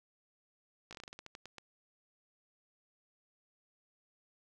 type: slowing click train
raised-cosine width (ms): 0.2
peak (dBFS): -30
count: 13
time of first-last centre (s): 0.91-1.583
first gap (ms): 17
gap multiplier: 1.2
effects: none